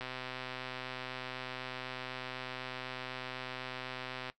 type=click train; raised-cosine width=0.3 ms; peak=-24 dBFS; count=550; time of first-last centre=0.01-4.299 s; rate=128 Hz; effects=noise-tail reverb RT60 0.1 s tail -18 dB re dry